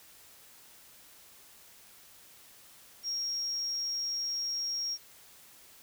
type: tone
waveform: sine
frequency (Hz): 5588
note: F8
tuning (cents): 0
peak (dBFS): -30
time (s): 3.03-4.98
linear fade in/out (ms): 50
effects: tanh soft clip ceiling -27 dBFS + white hiss -56 dBFS RMS until 5.82 s